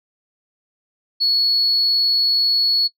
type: tone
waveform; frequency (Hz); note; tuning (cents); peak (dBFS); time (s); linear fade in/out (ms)
sine; 4381; C#8; -21; -14; 1.2-2.88; 20
effects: noise-tail reverb RT60 0.1 s tail -18 dB re dry + tanh soft clip ceiling -10 dBFS